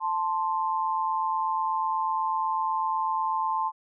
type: tone pair together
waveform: sine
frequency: 880 / 1048.1 Hz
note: A5 / C6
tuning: 0 / +3 cents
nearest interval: minor third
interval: 303 cents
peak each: -27 dBFS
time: 0-3.72 s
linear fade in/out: 50 ms
effects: none